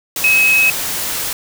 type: tone in noise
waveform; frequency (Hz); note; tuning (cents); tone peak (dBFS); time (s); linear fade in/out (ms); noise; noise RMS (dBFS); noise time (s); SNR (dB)
sine; 2560; D#7; +49; -9; 0.24-0.7; 2; white; -21; 0.16-1.33; +9
effects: none